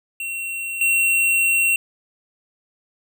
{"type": "tone pair in turn", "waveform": "square", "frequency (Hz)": [2729, 2729], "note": ["F7", "F7"], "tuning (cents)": [-41, -41], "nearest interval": "unison", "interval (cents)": 0, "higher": "neither", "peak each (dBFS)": [-26, -16], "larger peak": "second", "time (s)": [[0.2, 0.81], [0.81, 1.76]], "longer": "second", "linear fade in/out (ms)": 2, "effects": []}